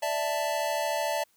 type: chord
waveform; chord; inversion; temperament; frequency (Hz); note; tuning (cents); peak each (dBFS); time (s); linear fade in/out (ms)
square; D suspended second; none; just; 587.3 / 660.7 / 881; D5 / E5 / A5; 0 / +4 / +2; -32; 0.02-1.24; 10
effects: white hiss -67 dBFS RMS until 1.36 s